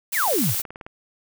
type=noise; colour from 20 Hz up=blue; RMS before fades=-25 dBFS; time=0.12-0.62 s; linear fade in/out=10 ms
type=exponential sweep; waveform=sine; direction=down; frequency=2637 to 83.4 Hz; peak=-20 dBFS; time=0.13-0.55 s; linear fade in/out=50 ms
type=click train; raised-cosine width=0.5 ms; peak=-22 dBFS; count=12; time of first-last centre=0.28-0.865 s; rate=18.8 Hz
effects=none